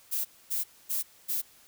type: noise bursts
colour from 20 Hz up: violet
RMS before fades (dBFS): -30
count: 4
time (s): 0.11-1.42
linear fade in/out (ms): 20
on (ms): 140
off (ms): 250
effects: white hiss -58 dBFS RMS until 1.67 s